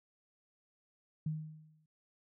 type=tone with exponential decay; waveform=sine; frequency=155.56 Hz; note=D#3; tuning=in tune; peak=-31 dBFS; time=1.26-1.86 s; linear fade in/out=5 ms; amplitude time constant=130 ms; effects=none